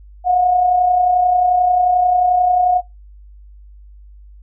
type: tone pair together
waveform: sine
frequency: 693.7 / 725 Hz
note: F5 / F#5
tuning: -12 / -35 cents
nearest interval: minor second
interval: 77 cents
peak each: -22 / -11 dBFS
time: 0.24-2.82 s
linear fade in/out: 50 ms
effects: noise-tail reverb RT60 0.2 s tail -22 dB re dry + added 50 Hz sine -38 dBFS peak until 4.42 s